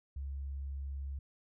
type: tone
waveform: sine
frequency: 68.9 Hz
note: C#2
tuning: 10 cents flat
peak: -37 dBFS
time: 0.16-1.19 s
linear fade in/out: 5 ms
effects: none